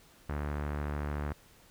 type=tone with low-pass filter; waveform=sawtooth; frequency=73.4 Hz; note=D2; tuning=in tune; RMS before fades=-35 dBFS; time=0.29-1.33 s; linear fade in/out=5 ms; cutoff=1600 Hz; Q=1.6; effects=pink hiss -60 dBFS RMS until 1.7 s